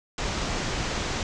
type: low-pass noise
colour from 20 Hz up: pink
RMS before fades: -29 dBFS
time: 0.18-1.23 s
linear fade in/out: 2 ms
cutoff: 7200 Hz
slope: 48 dB/octave
effects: none